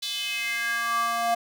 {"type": "tone with high-pass filter sweep", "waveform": "square", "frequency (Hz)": 233.1, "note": "A#3", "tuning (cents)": 0, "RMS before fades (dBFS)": -27, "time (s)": [0.02, 1.35], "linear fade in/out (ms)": 10, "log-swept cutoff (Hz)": [3800, 730], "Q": 4.4, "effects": []}